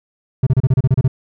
triangle tone bursts, 130 Hz, C3, 11 cents flat, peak -7 dBFS, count 10, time 0.43-1.079 s, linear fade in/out 5 ms, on 37 ms, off 31 ms, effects none

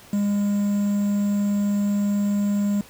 triangle tone with quantisation, 203.5 Hz, G#3, 35 cents flat, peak -17 dBFS, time 0.13-2.81 s, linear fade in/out 2 ms, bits 7, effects pink hiss -47 dBFS RMS until 2.89 s + high-pass 60 Hz 12 dB/octave

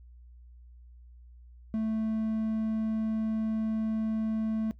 triangle tone, 220 Hz, A3, in tune, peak -25 dBFS, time 1.74-4.71 s, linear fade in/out 0 ms, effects noise-tail reverb RT60 0.1 s tail -18 dB re dry + added 60 Hz sine -49 dBFS peak until 4.79 s

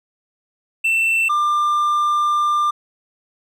triangle tone pair in turn, 2679 / 1193.4 Hz, E7 / D6, +27 / +27 cents, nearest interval octave + major second, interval 1400 cents, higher first, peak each -13 dBFS, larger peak neither, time 0.84-1.29 / 1.29-2.71 s, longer second, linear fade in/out 10 ms, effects none

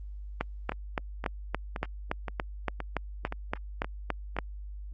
two click trains, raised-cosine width 0.5 ms, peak -19 / -13 dBFS, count 8 / 15, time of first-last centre 0.72-4.366 / 0.41-4.387 s, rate 1.92 / 3.52 Hz, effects added 50 Hz sine -38 dBFS peak until 4.93 s + Opus 24 kbps

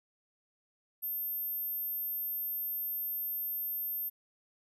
sine tone, 13290 Hz, G#9, in tune, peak -33 dBFS, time 1.02-4.1 s, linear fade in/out 20 ms, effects none

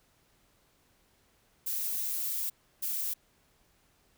violet noise bursts at uneven times, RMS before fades -33 dBFS, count 2, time 1.66-2.5 / 2.82-3.14 s, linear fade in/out 10 ms, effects pink hiss -68 dBFS RMS until 4.17 s

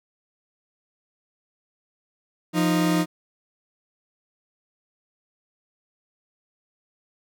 40% pulse tone pair together, 174.18 / 309.6 Hz, F3 / D#4, -4 / -9 cents, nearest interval minor seventh, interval 995 cents, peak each -21 dBFS, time 2.53-3.06 s, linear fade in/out 50 ms, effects none

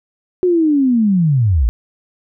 sine linear sweep, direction down, 370 to 49.39 Hz, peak -10 dBFS, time 0.43-1.69 s, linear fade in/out 0 ms, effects none

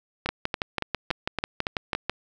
two click trains, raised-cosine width 0.3 ms, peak -10 / -9 dBFS, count 7 / 12, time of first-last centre 0.26-1.95 / 0.29-2.096 s, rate 3.55 / 6.09 Hz, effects none

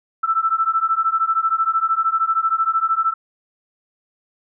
sine beating tone pair, 1318.5 / 1331.5 Hz, E6 / E6, 0 / +17 cents, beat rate 13 Hz, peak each -19 dBFS, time 0.23-3.14 s, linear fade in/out 10 ms, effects none

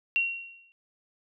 sine tone with exponential decay, 2743 Hz, F7, 32 cents flat, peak -20 dBFS, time 0.16-0.72 s, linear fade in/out 0 ms, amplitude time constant 120 ms, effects none

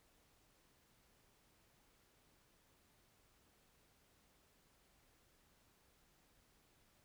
silence, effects pink hiss -73 dBFS RMS until 7.04 s

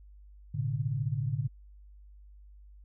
sine tone cluster, 110.1 / 125.2 / 143.9 Hz, A2 / B2 / D3, +2 / +24 / -35 cents, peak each -33 / -34 / -32 dBFS, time 0.54-1.48 s, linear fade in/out 10 ms, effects added 50 Hz sine -50 dBFS peak until 2.84 s

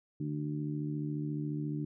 harmonic tone, 74.3 Hz, D2, 21 cents sharp, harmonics 2 / 3 / 4 / 5, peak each -35 / -44 / -37 / -47 dBFS, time 0.2-1.85 s, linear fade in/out 5 ms, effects none

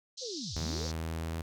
pink band-pass noise, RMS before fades -42 dBFS, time 0.17-0.92 s, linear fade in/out 10 ms, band 3900 to 6200 Hz, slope 48 dB/octave
sine linear two-way sweep, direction down then up, 539 to 51.91 to 539 Hz, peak -39 dBFS, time 0.21-0.88 s, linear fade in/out 20 ms, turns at 0.56 s
sawtooth tone with pitch glide, 80.2 to 81.7 Hz, E2 to E2, -47 to -15 cents, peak -30 dBFS, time 0.56-1.42 s, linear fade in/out 5 ms, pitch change +32 cents, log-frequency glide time 0.82-1.2 s
effects none

